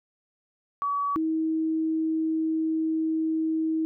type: tone pair in turn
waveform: sine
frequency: 1137 / 319.1 Hz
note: C#6 / D#4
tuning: +44 / +44 cents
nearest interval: octave + minor seventh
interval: 2200 cents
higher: first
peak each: -24 / -23 dBFS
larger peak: second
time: 0.82-1.16 / 1.16-3.85 s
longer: second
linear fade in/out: 0 ms
effects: none

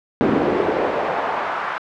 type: noise with high-pass filter sweep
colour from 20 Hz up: brown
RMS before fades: -20 dBFS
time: 0.21-1.78 s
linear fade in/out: 0 ms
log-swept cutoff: 270 to 1200 Hz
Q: 1.6
effects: low-pass 2000 Hz 12 dB/octave

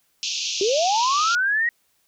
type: band-pass noise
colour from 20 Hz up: white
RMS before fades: -27 dBFS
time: 0.23-1.35 s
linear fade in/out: 0 ms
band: 2500 to 6600 Hz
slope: 96 dB/octave
type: linear sweep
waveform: sine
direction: up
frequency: 370 to 1917 Hz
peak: -18 dBFS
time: 0.61-1.69 s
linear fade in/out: 2 ms
effects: white hiss -66 dBFS RMS until 2.07 s

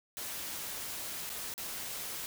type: noise with dropouts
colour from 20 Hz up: white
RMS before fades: -40 dBFS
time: 0.17-2.26 s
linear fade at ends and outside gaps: 0 ms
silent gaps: 1.294-1.3 / 1.539-1.579 s
effects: none

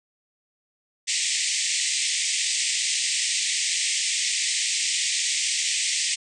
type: band-pass noise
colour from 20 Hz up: white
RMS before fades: -25 dBFS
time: 1.07-6.16 s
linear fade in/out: 20 ms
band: 1900 to 8700 Hz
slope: 96 dB/octave
effects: none

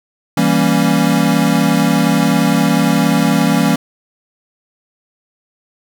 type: chord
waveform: square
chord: E diminished seventh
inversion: none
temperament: equal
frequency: 164.81 / 196 / 233.1 / 277.2 Hz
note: E3 / G3 / Bb3 / Db4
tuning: 0 / 0 / 0 / 0 cents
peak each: -17 dBFS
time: 0.37-3.76 s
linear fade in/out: 5 ms
effects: none

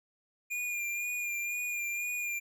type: tone with vibrato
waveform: square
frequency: 2417 Hz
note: D7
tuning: 49 cents sharp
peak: -33 dBFS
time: 0.5-2.4 s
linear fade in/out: 20 ms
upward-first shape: sine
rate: 2 Hz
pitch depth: 29 cents each way
effects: none

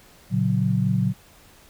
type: chord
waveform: sine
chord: F# major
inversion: first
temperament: equal with one note detuned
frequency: 116.54 / 141.18 / 185 Hz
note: A#2 / C#3 / F#3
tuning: 0 / +32 / 0 cents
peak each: -23 / -24 / -22 dBFS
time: 0.3-1.14 s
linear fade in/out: 50 ms
effects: pink hiss -52 dBFS RMS until 1.69 s

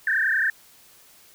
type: tone with frequency modulation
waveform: sine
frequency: 1682 Hz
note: G#6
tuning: 22 cents sharp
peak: -19 dBFS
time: 0.07-0.5 s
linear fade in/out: 2 ms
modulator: 30.9 Hz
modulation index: 5
effects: white hiss -53 dBFS RMS until 1.34 s

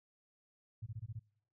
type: tone bursts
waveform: sine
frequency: 110 Hz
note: A2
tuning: in tune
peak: -40 dBFS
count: 6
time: 0.82-1.195 s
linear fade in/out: 10 ms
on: 45 ms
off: 21 ms
effects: noise-tail reverb RT60 0.6 s tail -23 dB re dry

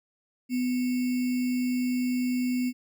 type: tone with sample-and-hold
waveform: sine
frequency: 250 Hz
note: B3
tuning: 21 cents sharp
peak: -24 dBFS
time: 0.49-2.73 s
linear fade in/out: 50 ms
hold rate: 2450 Hz
effects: none

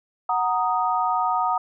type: chord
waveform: sine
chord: D# minor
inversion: first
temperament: equal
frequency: 740 / 932.3 / 1244.5 Hz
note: F#5 / A#5 / D#6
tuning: 0 / 0 / 0 cents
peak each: -24 / -24 / -24 dBFS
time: 0.29-1.58 s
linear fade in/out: 5 ms
effects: none

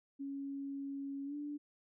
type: tone with pitch glide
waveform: sine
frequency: 277.2 to 292.3 Hz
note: C#4 to D4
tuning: 0 to -8 cents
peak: -39 dBFS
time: 0.19-1.58 s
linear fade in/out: 20 ms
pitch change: +92 cents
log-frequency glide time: 1.25-1.35 s
effects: none

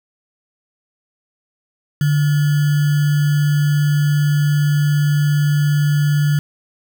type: tone with sample-and-hold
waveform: sine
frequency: 147.1 Hz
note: D3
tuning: 3 cents sharp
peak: -12 dBFS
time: 2.01-6.39 s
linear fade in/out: 2 ms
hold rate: 1575 Hz
effects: none

